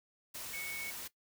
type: tone in noise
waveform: sine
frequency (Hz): 2217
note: C#7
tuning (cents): 0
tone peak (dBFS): -40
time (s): 0.53-0.91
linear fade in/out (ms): 10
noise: white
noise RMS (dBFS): -44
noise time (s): 0.34-1.08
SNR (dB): +1
effects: noise-tail reverb RT60 0.1 s tail -17 dB re dry